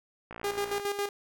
click train, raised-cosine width 0.5 ms, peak -26 dBFS, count 29, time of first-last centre 0.31-0.798 s, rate 57.4 Hz
sawtooth tone with tremolo, 405.2 Hz, G#4, 43 cents flat, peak -24 dBFS, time 0.44-1.09 s, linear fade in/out 2 ms, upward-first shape square, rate 7.3 Hz, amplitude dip 60%
effects none

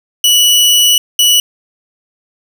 sawtooth tone pair in turn, 2946 / 2946 Hz, F#7 / F#7, -8 / -8 cents, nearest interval unison, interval 0 cents, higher neither, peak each -3 dBFS, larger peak neither, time 0.24-0.98 / 1.19-1.4 s, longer first, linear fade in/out 2 ms, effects none

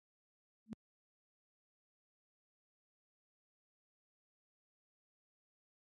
sine tone with exponential growth, 220 Hz, A3, in tune, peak -37 dBFS, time 0.66-0.73 s, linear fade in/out 0 ms, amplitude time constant 15 ms, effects high-pass 80 Hz 12 dB/octave + resampled to 24000 Hz

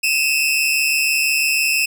sawtooth tone pair together, 2542 / 2688 Hz, D#7 / E7, +36 / +33 cents, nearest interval minor second, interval 97 cents, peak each -15 dBFS, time 0.03-1.86 s, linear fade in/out 10 ms, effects none

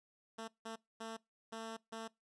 10% pulse tone bursts at uneven times, 224.6 Hz, A3, 36 cents sharp, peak -35 dBFS, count 5, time 0.38-0.48 / 0.65-0.76 / 1-1.17 / 1.52-1.77 / 1.92-2.08 s, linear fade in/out 10 ms, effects noise-tail reverb RT60 0.2 s tail -23 dB re dry + resampled to 22050 Hz

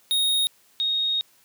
square / sine tone pair in turn, 3733 / 3733 Hz, A#7 / A#7, +2 / +2 cents, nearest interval unison, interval 0 cents, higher neither, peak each -20 / -21 dBFS, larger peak first, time 0.11-0.47 / 0.8-1.21 s, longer second, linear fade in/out 0 ms, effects white hiss -59 dBFS RMS until 1.44 s + high-pass 100 Hz 12 dB/octave

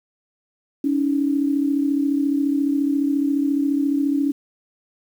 sine tone pair together, 280.9 / 315.3 Hz, C#4 / D#4, +23 / +23 cents, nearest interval major second, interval 200 cents, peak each -18 / -24 dBFS, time 0.84-4.32 s, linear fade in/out 5 ms, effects 8-bit

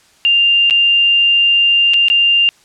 sine tone with dropouts, 2794 Hz, F7, in tune, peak -8 dBFS, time 0.25-2.49 s, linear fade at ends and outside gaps 0 ms, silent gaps 0.699-0.708 / 1.936-1.941 / 2.084-2.1 s, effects white hiss -50 dBFS RMS until 2.64 s + low-pass 8000 Hz 12 dB/octave

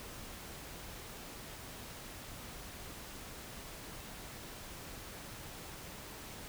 silence, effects pink hiss -48 dBFS RMS until 6.48 s

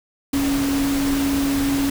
sine tone in noise, 277.7 Hz, C#4, 3 cents sharp, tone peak -18 dBFS, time 0.33-1.9 s, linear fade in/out 5 ms, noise pink, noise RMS -27 dBFS, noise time 0.33-1.9 s, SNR +6 dB, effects none

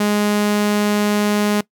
sawtooth tone, 207.7 Hz, G#3, in tune, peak -11 dBFS, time 0-1.61 s, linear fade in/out 5 ms, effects noise-tail reverb RT60 0.1 s tail -21 dB re dry

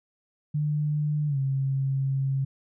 sine tone with pitch glide, 149.5 to 135.52 Hz, D3 to C#3, +31 to -39 cents, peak -23 dBFS, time 0.54-2.45 s, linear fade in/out 10 ms, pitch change -170 cents, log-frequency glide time 1.27-1.38 s, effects none

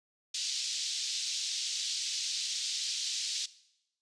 pink band-pass noise, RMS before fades -35 dBFS, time 0.34-3.46 s, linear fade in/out 5 ms, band 3600 to 6500 Hz, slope 24 dB/octave, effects noise-tail reverb RT60 0.8 s tail -18 dB re dry + resampled to 22050 Hz

